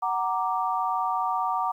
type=chord; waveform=sine; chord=Gb augmented; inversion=none; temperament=equal with one note detuned; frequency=746.9 / 932.3 / 1174.7 Hz; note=Gb5 / Bb5 / D6; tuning=+16 / 0 / 0 cents; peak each=-28 dBFS; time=0.02-1.72 s; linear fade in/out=10 ms; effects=10-bit